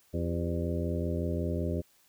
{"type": "harmonic tone with a mistuned harmonic", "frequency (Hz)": 85.4, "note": "F2", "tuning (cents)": -38, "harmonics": [1, 2, 3, 4, 5, 6, 7], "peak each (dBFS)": [-32, -35, -37, -38, -39, -40, -40], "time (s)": [0.13, 1.82], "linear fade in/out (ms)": 20, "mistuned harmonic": 5, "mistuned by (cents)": -76, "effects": ["white hiss -65 dBFS RMS until 2.08 s"]}